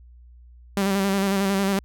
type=tone with vibrato; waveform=sawtooth; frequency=196 Hz; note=G3; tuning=in tune; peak=-16 dBFS; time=0.77-1.79 s; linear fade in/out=2 ms; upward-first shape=square; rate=11 Hz; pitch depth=31 cents each way; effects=added 60 Hz sine -45 dBFS peak until 1.84 s